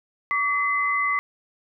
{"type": "tone pair together", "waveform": "sine", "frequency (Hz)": [1140.6, 2037], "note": ["C#6", "C7"], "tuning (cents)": [49, -47], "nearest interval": "minor seventh", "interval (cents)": 1004, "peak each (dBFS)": -23, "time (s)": [0.31, 1.19], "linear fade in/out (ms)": 0, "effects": []}